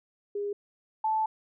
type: tone pair in turn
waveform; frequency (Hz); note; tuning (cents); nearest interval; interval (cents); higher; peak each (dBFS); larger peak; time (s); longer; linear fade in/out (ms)
sine; 407.7 / 874.2; G#4 / A5; -32 / -11; octave + minor second; 1321; second; -29 / -24; second; 0.35-0.53 / 1.04-1.26; second; 5
effects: none